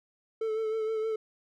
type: tone with vibrato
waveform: triangle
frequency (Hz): 439.9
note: A4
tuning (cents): 0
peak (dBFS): -26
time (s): 0.41-1.16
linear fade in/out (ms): 5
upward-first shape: sine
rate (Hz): 6.4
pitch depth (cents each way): 28
effects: none